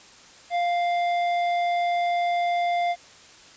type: tone with hard clipping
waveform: triangle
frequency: 698.5 Hz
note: F5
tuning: in tune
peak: -23 dBFS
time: 0.5-2.96 s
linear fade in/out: 50 ms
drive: 13 dB
effects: white hiss -49 dBFS RMS until 3.56 s + resampled to 16000 Hz